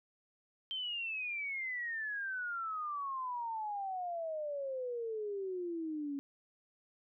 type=exponential sweep; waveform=sine; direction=down; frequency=3143 to 275.8 Hz; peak=-36 dBFS; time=0.71-6.19 s; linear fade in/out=0 ms; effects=none